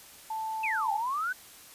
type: tone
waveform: sine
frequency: 880 Hz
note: A5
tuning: in tune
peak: -31 dBFS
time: 0.3-0.98 s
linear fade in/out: 5 ms
type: exponential two-way sweep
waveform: sine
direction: down then up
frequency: 2700 to 784 to 1554 Hz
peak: -28 dBFS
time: 0.63-1.33 s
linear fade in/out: 10 ms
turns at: 0.92 s
effects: white hiss -51 dBFS RMS until 1.74 s + resampled to 32000 Hz